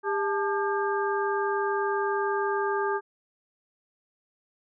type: harmonic tone with a mistuned harmonic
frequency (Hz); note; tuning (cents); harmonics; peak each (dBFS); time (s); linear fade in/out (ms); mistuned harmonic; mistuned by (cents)
400.5; G4; +37; 1 / 2 / 3 / 4; -27 / -30 / -32 / -33; 0.03-3.01; 50; 2; +150
effects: none